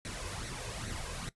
pink noise with flanger, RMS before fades -40 dBFS, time 0.05-1.29 s, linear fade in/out 0 ms, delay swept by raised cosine 0.49 to 1.99 ms, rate 2.4 Hz, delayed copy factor +0.6, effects noise-tail reverb RT60 0.1 s tail -17 dB re dry + resampled to 24000 Hz

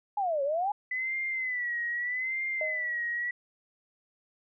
sine exponential two-way sweep, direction down then up, 849 to 539 to 849 Hz, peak -26 dBFS, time 0.17-0.72 s, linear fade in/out 5 ms, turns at 0.43 s
sine tone with vibrato, 1996 Hz, B6, 18 cents sharp, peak -29 dBFS, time 0.91-3.31 s, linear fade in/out 5 ms, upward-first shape sine, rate 0.81 Hz, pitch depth 94 cents each way
sine tone with exponential decay, 622.3 Hz, D#5, in tune, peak -29 dBFS, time 2.61-3.07 s, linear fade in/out 2 ms, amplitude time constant 98 ms
effects none

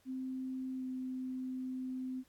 sine tone with pitch glide, 260 to 257.5 Hz, C4 to C4, -11 to -28 cents, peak -37 dBFS, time 0.05-2.24 s, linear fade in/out 50 ms, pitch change -17 cents, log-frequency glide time 0.77-0.83 s, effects pink hiss -70 dBFS RMS until 2.28 s + AAC 64 kbps

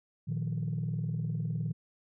sine chord, Bb suspended fourth, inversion none, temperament just, 116.54 / 155.39 / 174.81 Hz, Bb2 / Eb3 / F3, 0 / -2 / +2 cents, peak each -33 / -32 / -37 dBFS, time 0.27-1.73 s, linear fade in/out 20 ms, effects tanh soft clip ceiling -25 dBFS

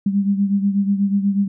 sine beating tone pair, 197.9 / 206.1 Hz, G3 / G#3, +17 / -13 cents, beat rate 8.2 Hz, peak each -16 / -22 dBFS, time 0.06-1.48 s, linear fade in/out 5 ms, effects none

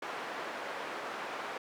white band-pass noise, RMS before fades -40 dBFS, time 0.02-1.58 s, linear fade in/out 5 ms, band 370 to 1400 Hz, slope 12 dB/octave, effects none

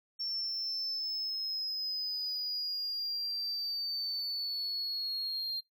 triangle linear sweep, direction down, 5440 to 4186 Hz, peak -31 dBFS, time 0.19-5.61 s, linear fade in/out 20 ms, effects noise-tail reverb RT60 0.2 s tail -25 dB re dry + tanh soft clip ceiling -28 dBFS

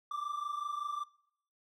triangle tone pair together, 1169.7 / 1195 Hz, D6 / D6, -7 / +30 cents, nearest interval unison, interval 37 cents, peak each -35 / -38 dBFS, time 0.11-1.04 s, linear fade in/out 5 ms, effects noise-tail reverb RT60 0.7 s tail -22 dB re dry

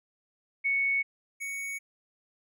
sine / square tone pair in turn, 2217 / 2229 Hz, C#7 / C#7, 0 / +9 cents, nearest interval unison, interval 9 cents, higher second, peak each -24 / -34 dBFS, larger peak first, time 0.64-1.03 / 1.4-1.79 s, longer neither, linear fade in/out 20 ms, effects none

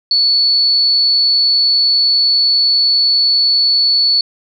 sine tone, 4435 Hz, C#8, in tune, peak -9 dBFS, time 0.11-4.21 s, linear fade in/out 2 ms, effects none

